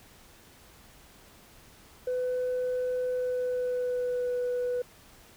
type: tone with pitch glide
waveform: sine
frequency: 502 to 493.1 Hz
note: B4 to B4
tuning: +28 to -3 cents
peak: -25 dBFS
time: 2.07-4.82 s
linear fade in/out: 5 ms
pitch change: -31 cents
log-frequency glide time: 3.11-4.35 s
effects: tanh soft clip ceiling -25 dBFS + pink hiss -55 dBFS RMS until 5.36 s